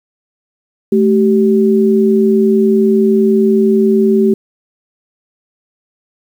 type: tone pair together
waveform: sine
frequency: 216.5 / 385.8 Hz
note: A3 / G4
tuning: -28 / -28 cents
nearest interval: minor seventh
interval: 1000 cents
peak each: -10 dBFS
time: 0.92-4.34 s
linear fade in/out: 5 ms
effects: 7-bit